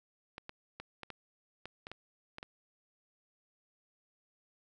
clicks, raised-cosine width 0.3 ms, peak -27 dBFS, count 10, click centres 0.381 / 0.494 / 0.8 / 1.033 / 1.103 / 1.656 / 1.869 / 1.916 / 2.384 / 2.429 s, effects none

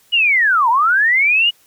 sine linear two-way sweep, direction down then up, 2936 to 890 to 2936 Hz, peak -10 dBFS, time 0.12-1.51 s, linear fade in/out 20 ms, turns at 0.69 s, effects white hiss -53 dBFS RMS until 1.66 s + MP3 96 kbps

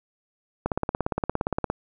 click train, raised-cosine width 1 ms, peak -10 dBFS, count 19, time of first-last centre 0.66-1.7 s, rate 17.3 Hz, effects none

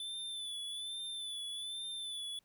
square tone with vibrato, 3501 Hz, A7, 9 cents flat, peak -40 dBFS, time 0-2.39 s, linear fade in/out 2 ms, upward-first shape sine, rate 1.2 Hz, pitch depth 48 cents each way, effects pink hiss -75 dBFS RMS until 2.44 s

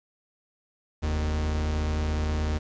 45% pulse tone pair together, 43.1 / 76.8 Hz, F1 / D#2, -22 / -22 cents, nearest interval minor seventh, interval 1000 cents, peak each -33 / -25 dBFS, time 1.02-2.59 s, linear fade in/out 20 ms, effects resampled to 16000 Hz + 9-bit

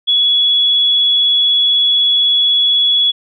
sine tone, 3379 Hz, G#7, 29 cents sharp, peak -9 dBFS, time 0.07-3.12 s, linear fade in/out 20 ms, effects none

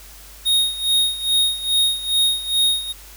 square tone with tremolo, 3729 Hz, A#7, in tune, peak -14 dBFS, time 0.45-2.93 s, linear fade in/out 20 ms, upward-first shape sine, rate 2.4 Hz, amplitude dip 80%, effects added 50 Hz sine -43 dBFS peak until 3.16 s + white hiss -43 dBFS RMS until 3.16 s

